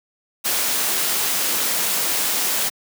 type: noise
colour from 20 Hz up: white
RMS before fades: -21 dBFS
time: 0.44-2.7 s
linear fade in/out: 20 ms
effects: high-pass 200 Hz 12 dB/octave